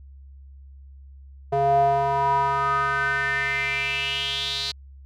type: tone with band-pass filter sweep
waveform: square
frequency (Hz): 138.59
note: C#3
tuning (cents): 0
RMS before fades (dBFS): -23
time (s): 1.52-4.72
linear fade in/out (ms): 10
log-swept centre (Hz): 590 to 4200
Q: 5.9
effects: added 68 Hz sine -42 dBFS peak until 5.05 s